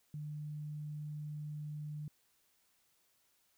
sine tone, 150 Hz, D3, 37 cents sharp, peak -40 dBFS, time 0.14-2.08 s, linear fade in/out 2 ms, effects white hiss -74 dBFS RMS until 3.57 s

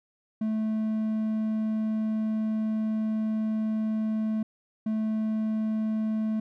triangle tone bursts at uneven times, 218 Hz, A3, 16 cents flat, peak -23 dBFS, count 2, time 0.41-4.43 / 4.86-6.4 s, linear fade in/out 5 ms, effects none

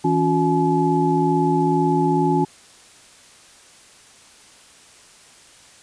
sine tone cluster, 162.7 / 278.6 / 360.8 / 853 Hz, E3 / C#4 / F#4 / G#5, -22 / +9 / -44 / +46 cents, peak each -21 dBFS, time 0.04-2.45 s, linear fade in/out 10 ms, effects white hiss -48 dBFS RMS until 5.82 s + resampled to 22050 Hz

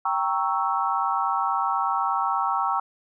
sine chord, G diminished seventh, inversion none, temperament equal, 784 / 932.3 / 1108.7 / 1318.5 Hz, G5 / Bb5 / Db6 / Fb6, 0 / 0 / 0 / 0 cents, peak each -27 dBFS, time 0.05-2.8 s, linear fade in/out 5 ms, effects none

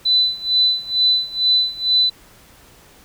sine tone with tremolo, 4000 Hz, B7, 21 cents sharp, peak -11 dBFS, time 0.05-2.1 s, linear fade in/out 10 ms, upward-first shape sine, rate 2.2 Hz, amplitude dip 90%, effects pink hiss -48 dBFS RMS until 3.04 s

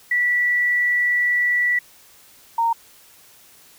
sine tone pair in turn, 1955 / 922.6 Hz, B6 / A#5, -18 / -18 cents, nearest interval octave + minor second, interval 1300 cents, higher first, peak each -16 dBFS, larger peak neither, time 0.11-1.79 / 2.58-2.73 s, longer first, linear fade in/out 5 ms, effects white hiss -50 dBFS RMS until 3.78 s

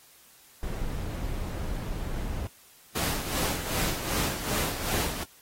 brown noise, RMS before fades -32 dBFS, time 0.63-2.47 s, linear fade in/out 0 ms
pink noise with tremolo, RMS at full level -28 dBFS, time 2.95-5.24 s, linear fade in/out 10 ms, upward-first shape sine, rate 2.6 Hz, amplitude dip 60%
effects white hiss -56 dBFS RMS until 5.41 s + AAC 48 kbps

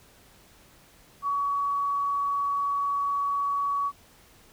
sine tone, 1129 Hz, C#6, 31 cents sharp, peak -24 dBFS, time 1.22-3.92 s, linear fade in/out 50 ms, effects pink hiss -56 dBFS RMS until 4.52 s

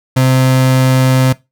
35% pulse tone, 130 Hz, C3, 11 cents flat, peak -6 dBFS, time 0.16-1.33 s, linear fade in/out 10 ms, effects noise-tail reverb RT60 0.2 s tail -19 dB re dry

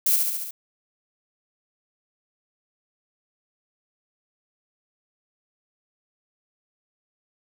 violet noise with echo, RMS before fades -20 dBFS, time 0.06-0.16 s, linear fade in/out 5 ms, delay 70 ms, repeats 5, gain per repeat -3 dB, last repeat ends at 0.51 s, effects none

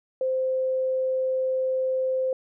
sine tone, 520 Hz, C5, 11 cents flat, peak -22 dBFS, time 0.21-2.33 s, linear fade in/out 2 ms, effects none

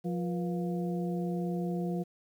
harmonic tone with a mistuned harmonic, 175.8 Hz, F3, 12 cents sharp, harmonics 1 / 2 / 3 / 4, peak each -31 / -37 / -41 / -43 dBFS, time 0.04-2.04 s, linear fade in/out 20 ms, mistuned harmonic 3, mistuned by -140 cents, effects 10-bit

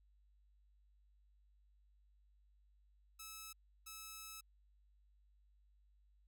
5% pulse tone bursts at uneven times, 1300 Hz, E6, 24 cents flat, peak -38 dBFS, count 2, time 3.19-3.53 / 3.86-4.41 s, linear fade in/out 10 ms, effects added 50 Hz sine -68 dBFS peak until 6.27 s

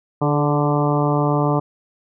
harmonic tone with a mistuned harmonic, 146.83 Hz, D3, in tune, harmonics 1 / 2 / 3 / 4 / 5 / 6 / 7 / 8, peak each -19 / -22 / -24 / -25 / -26 / -27 / -27 / -28 dBFS, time 0.21-1.6 s, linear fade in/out 10 ms, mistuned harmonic 3, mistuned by -29 cents, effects none

